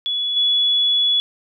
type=tone with level steps; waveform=sine; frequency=3400 Hz; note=G#7; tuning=40 cents sharp; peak=-19 / -14 dBFS; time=0.06-1.2 s; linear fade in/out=0 ms; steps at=0.36 s; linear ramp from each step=10 ms; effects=none